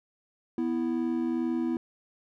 triangle tone pair together, 247.3 / 329.6 Hz, B3 / E4, +3 / 0 cents, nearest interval perfect fourth, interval 497 cents, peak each -27 dBFS, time 0.58-1.77 s, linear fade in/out 2 ms, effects none

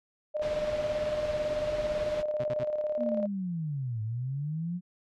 sine tone with tremolo, 605 Hz, D#5, 49 cents flat, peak -26 dBFS, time 0.34-3.27 s, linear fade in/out 20 ms, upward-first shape square, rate 18 Hz, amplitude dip 45%
pink noise, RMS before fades -39 dBFS, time 0.41-2.23 s, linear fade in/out 20 ms
sawtooth tone bursts, 128.6 Hz, C3, 30 cents flat, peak -31 dBFS, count 3, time 2.4-2.635 s, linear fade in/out 0 ms, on 39 ms, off 59 ms
sine linear two-way sweep, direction down then up, 245.8 to 106.3 to 182 Hz, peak -30 dBFS, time 2.97-4.81 s, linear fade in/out 50 ms, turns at 4.02 s
effects low-pass 4000 Hz 12 dB/octave

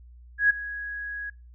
sine tone with ADSR envelope, 1661.2 Hz, G#6, in tune, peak -14 dBFS, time 0.38-1.3 s, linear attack 120 ms, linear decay 11 ms, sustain -17 dB, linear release 6 ms, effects noise-tail reverb RT60 0.3 s tail -25 dB re dry + added 60 Hz sine -46 dBFS peak until 1.54 s

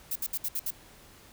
violet noise bursts, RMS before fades -31 dBFS, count 6, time 0.11-0.706 s, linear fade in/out 5 ms, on 46 ms, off 64 ms, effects pink hiss -54 dBFS RMS until 1.32 s

